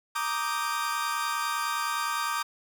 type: chord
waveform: 40% pulse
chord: Eb major seventh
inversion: second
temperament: equal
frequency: 932.3 / 1174.7 / 1244.5 / 1568 Hz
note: Bb5 / D6 / Eb6 / G6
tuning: 0 / 0 / 0 / 0 cents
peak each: -34 / -30 / -33 / -34 dBFS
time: 0.15-2.43 s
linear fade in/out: 10 ms
effects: none